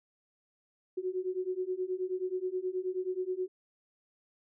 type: beating tone pair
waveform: sine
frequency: 364.2 / 373.6 Hz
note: F#4 / F#4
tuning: -27 / +17 cents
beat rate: 9.4 Hz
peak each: -35 / -34 dBFS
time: 0.97-3.48 s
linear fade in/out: 10 ms
effects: none